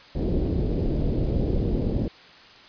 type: low-pass noise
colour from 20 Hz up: pink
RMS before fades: -24 dBFS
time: 0.15-2.08 s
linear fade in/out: 5 ms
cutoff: 470 Hz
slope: 24 dB/octave
effects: white hiss -48 dBFS RMS until 2.68 s + resampled to 11025 Hz